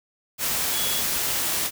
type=tone in noise; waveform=sine; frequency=3363 Hz; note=G#7; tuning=21 cents sharp; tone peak=-30 dBFS; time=0.72-1.03 s; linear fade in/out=50 ms; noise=white; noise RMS=-25 dBFS; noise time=0.38-1.71 s; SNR=-8 dB; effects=none